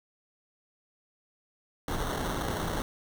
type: noise with sample-and-hold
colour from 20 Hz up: pink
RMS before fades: -32 dBFS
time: 1.88-2.82 s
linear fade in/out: 2 ms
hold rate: 2450 Hz
effects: none